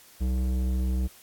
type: tone with low-pass filter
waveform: square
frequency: 63.4 Hz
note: B1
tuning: 46 cents sharp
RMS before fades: -26 dBFS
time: 0.2-1.08 s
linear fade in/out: 20 ms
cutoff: 290 Hz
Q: 0.71
effects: white hiss -53 dBFS RMS until 1.22 s + AAC 64 kbps